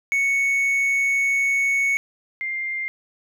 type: tone pair in turn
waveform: triangle / sine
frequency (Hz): 2217 / 2103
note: C#7 / C7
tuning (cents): 0 / +8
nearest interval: minor second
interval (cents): 92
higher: first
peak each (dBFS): -16 / -24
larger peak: first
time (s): 0.12-1.97 / 2.41-2.88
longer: first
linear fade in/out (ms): 0
effects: none